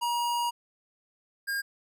square tone pair in turn, 953 / 1615.3 Hz, A#5 / G#6, +38 / -49 cents, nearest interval major sixth, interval 913 cents, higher second, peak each -27 / -29 dBFS, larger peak first, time 0.01-0.51 / 1.47-1.62 s, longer first, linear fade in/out 20 ms, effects none

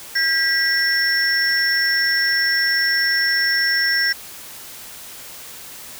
sine tone cluster, 1609 / 1946 / 5430 Hz, G6 / B6 / F8, +45 / -26 / -50 cents, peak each -20 dBFS, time 0.15-4.13 s, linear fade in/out 10 ms, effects white hiss -37 dBFS RMS until 5.99 s

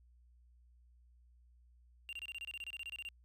triangle tone bursts, 2778 Hz, F7, 10 cents flat, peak -40 dBFS, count 16, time 2.09-3.088 s, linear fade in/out 0 ms, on 38 ms, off 26 ms, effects added 60 Hz sine -62 dBFS peak until 3.24 s

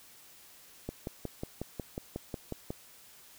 click train, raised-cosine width 2 ms, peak -22 dBFS, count 11, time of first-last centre 0.89-2.705 s, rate 5.51 Hz, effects white hiss -56 dBFS RMS until 3.38 s

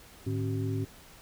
sine tone cluster, 107.6 / 151.7 / 271 / 379.6 Hz, A2 / D#3 / C#4 / F#4, -38 / -44 / -39 / +44 cents, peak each -30 / -38 / -35 / -38 dBFS, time 0.26-0.85 s, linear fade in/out 10 ms, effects pink hiss -53 dBFS RMS until 1.21 s

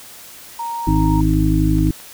sine tone, 932.3 Hz, A#5, in tune, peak -22 dBFS, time 0.59-1.21 s, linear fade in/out 5 ms
harmonic tone, 52.1 Hz, G#1, 6 cents sharp, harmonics 1 / 2 / 3 / 5 / 6, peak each -17 / -21 / -19 / -21 / -18 dBFS, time 0.87-1.91 s, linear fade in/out 5 ms
clicks, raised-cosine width 0.3 ms, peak -24 dBFS, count 4, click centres 1.336 / 1.785 / 1.87 / 2.001 s
effects white hiss -39 dBFS RMS until 2.13 s

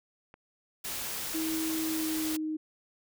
clicks, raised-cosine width 0.5 ms, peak -35 dBFS, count 3, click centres 0.341 / 0.885 / 1.697 s
white noise, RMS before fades -36 dBFS, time 0.84-2.37 s, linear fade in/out 10 ms
sine tone with pitch glide, 319.9 to 311.3 Hz, D#4 to D#4, +48 to +1 cents, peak -30 dBFS, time 1.34-2.57 s, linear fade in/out 10 ms, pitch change -47 cents, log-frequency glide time 1.75-2.45 s
effects none

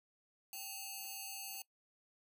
5% pulse ring-modulated tone, 1802 Hz, A6, 41 cents sharp, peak -30 dBFS, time 0.53-1.62 s, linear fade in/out 2 ms, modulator 1020 Hz, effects noise-tail reverb RT60 0.1 s tail -20 dB re dry

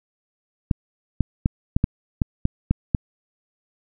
clicks, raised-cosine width 5 ms, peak -5 dBFS, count 9, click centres 0.712 / 1.207 / 1.459 / 1.765 / 1.841 / 2.218 / 2.454 / 2.71 / 2.948 s, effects none

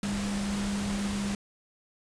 sine tone in noise, 201.5 Hz, G3, 48 cents sharp, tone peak -29 dBFS, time 0.03-1.35 s, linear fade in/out 2 ms, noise pink, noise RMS -36 dBFS, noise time 0.03-1.35 s, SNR +4 dB, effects resampled to 22050 Hz

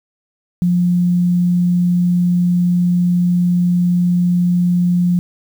sine tone, 176.8 Hz, F3, 22 cents sharp, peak -11 dBFS, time 0.62-5.19 s, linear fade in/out 0 ms, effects 7-bit

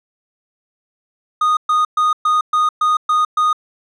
triangle tone bursts, 1236 Hz, D#6, 12 cents flat, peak -10 dBFS, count 8, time 1.41-3.53 s, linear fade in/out 5 ms, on 160 ms, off 120 ms, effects resampled to 24000 Hz

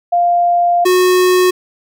sine / square tone pair in turn, 698.5 / 365.3 Hz, F5 / F#4, 0 / -22 cents, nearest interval major seventh, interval 1122 cents, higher first, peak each -9 dBFS, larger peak neither, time 0.12-0.85 / 0.85-1.51 s, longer first, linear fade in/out 10 ms, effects none

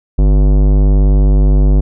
sine tone with tanh clipping, 49.57 Hz, G1, 20 cents sharp, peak -8 dBFS, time 0.18-1.81 s, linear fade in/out 10 ms, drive 18 dB, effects none

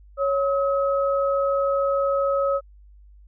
sine tone pair together, 554.4 / 1278.8 Hz, C#5 / D#6, 0 / +47 cents, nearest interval octave + major second, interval 1447 cents, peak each -20 / -25 dBFS, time 0.17-2.61 s, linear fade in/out 50 ms, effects added 50 Hz sine -46 dBFS peak until 3.27 s

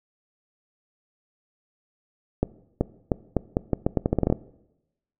accelerating click train, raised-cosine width 2 ms, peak -7 dBFS, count 15, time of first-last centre 2.43-4.325 s, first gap 380 ms, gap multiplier 0.81, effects noise-tail reverb RT60 0.9 s tail -20 dB re dry

